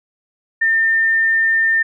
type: tone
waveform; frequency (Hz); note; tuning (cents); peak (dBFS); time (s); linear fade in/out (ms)
sine; 1805; A6; +44; -12; 0.61-1.83; 10
effects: none